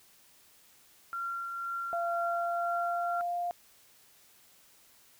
sine tone with tremolo, 1375 Hz, F6, 27 cents flat, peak -32 dBFS, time 1.13-3.21 s, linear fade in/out 0 ms, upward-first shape triangle, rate 2 Hz, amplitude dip 35%
sine tone with pitch glide, 685 to 701.4 Hz, F5 to F5, -34 to +7 cents, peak -30 dBFS, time 1.93-3.51 s, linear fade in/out 0 ms, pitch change +41 cents, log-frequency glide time 2.19-3.38 s
effects white hiss -61 dBFS RMS until 5.19 s

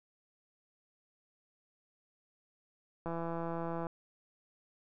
click train, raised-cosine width 1 ms, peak -25 dBFS, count 136, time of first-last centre 3.06-3.868 s, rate 167 Hz, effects none

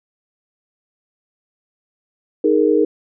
sine chord, D# suspended fourth, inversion none, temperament equal, 311.1 / 415.3 / 466.2 Hz, D#4 / G#4 / A#4, 0 / 0 / 0 cents, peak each -16 dBFS, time 2.44-2.85 s, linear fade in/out 5 ms, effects none

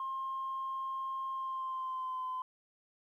sine tone with pitch glide, 1064 to 1024.8 Hz, C6 to C6, +29 to -36 cents, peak -34 dBFS, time 0-2.42 s, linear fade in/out 2 ms, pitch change -65 cents, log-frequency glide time 1.31-2.27 s, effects tanh soft clip ceiling -31 dBFS + 12-bit

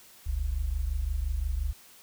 sine tone pair together, 43.55 / 69.3 Hz, F1 / C#2, -4 / 0 cents, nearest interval minor sixth, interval 804 cents, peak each -30 / -29 dBFS, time 0.26-1.73 s, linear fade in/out 10 ms, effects white hiss -54 dBFS RMS until 2.02 s

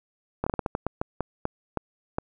slowing click train, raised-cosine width 1 ms, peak -12 dBFS, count 13, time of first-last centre 0.44-2.184 s, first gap 25 ms, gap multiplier 1.29, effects none

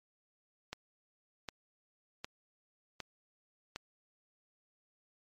click train, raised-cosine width 0.2 ms, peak -22 dBFS, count 5, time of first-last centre 0.73-3.76 s, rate 1.32 Hz, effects MP3 96 kbps

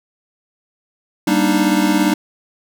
square chord, Eb major seventh, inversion first, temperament equal with one note detuned, 196 / 235.8 / 293.7 / 311.1 Hz, G3 / Bb3 / D4 / Eb4, 0 / +20 / 0 / 0 cents, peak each -19 / -22 / -19 / -18 dBFS, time 1.27-2.14 s, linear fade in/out 5 ms, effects none

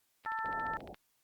click train, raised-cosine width 0.3 ms, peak -33 dBFS, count 11, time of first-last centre 0.25-0.944 s, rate 14.4 Hz
harmonic tone, 444 Hz, A4, 16 cents sharp, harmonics 2 / 3 / 4, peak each -37 / -39 / -40 dBFS, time 0.26-0.77 s, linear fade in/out 0 ms
white low-pass noise, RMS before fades -48 dBFS, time 0.44-0.94 s, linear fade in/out 5 ms, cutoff 810 Hz, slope 96 dB/octave
effects white hiss -75 dBFS RMS until 1.23 s + Opus 48 kbps

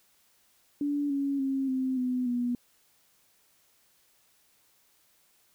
sine tone with pitch steps, 288.5 / 278.8 / 269.5 / 260.5 / 251.7 / 243.3 Hz, D4 / C#4 / C#4 / C4 / B3 / B3, -31 / +10 / -49 / -7 / +33 / -26 cents, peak -26 dBFS, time 0.81-2.55 s, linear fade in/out 2 ms, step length 290 ms, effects white hiss -66 dBFS RMS until 5.54 s

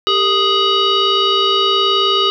sine tone with frequency modulation, 2093 Hz, C7, in tune, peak -11 dBFS, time 0.07-2.3 s, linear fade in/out 0 ms, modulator 849 Hz, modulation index 2.3, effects none

